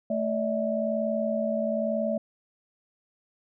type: tone cluster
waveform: sine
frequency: 221 / 582 / 643 Hz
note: A3 / D5 / E5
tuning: +8 / -16 / -43 cents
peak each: -29 dBFS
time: 0.1-2.18 s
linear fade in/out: 5 ms
effects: none